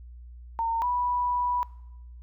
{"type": "tone pair in turn", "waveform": "sine", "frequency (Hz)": [914, 981.7], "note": ["A#5", "B5"], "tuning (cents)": [-34, -11], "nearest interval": "minor second", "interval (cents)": 123, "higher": "second", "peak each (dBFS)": -24, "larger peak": "neither", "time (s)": [[0.59, 0.82], [0.82, 1.63]], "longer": "second", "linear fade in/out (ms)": 0, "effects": ["noise-tail reverb RT60 0.9 s tail -20 dB re dry", "added 60 Hz sine -42 dBFS peak until 2.22 s"]}